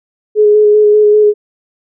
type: tone with vibrato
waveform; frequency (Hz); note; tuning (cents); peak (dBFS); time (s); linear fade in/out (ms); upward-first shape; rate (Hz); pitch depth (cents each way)
sine; 421.1; G#4; +24; -4; 0.35-1.34; 50; square; 5.1; 14
effects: none